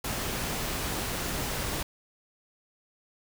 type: noise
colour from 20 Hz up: pink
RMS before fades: -32 dBFS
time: 0.04-1.83 s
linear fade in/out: 5 ms
effects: none